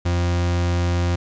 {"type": "tone", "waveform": "40% pulse", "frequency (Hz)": 87.31, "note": "F2", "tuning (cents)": 0, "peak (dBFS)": -17, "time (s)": [0.05, 1.16], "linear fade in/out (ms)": 10, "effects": ["resampled to 16000 Hz", "9-bit"]}